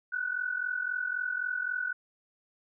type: tone pair together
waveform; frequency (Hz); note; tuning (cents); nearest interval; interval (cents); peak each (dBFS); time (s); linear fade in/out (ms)
sine; 1465 / 1508.8; F#6 / F#6; -18 / +33; minor second; 51; -32 / -33; 0.12-1.93; 10
effects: none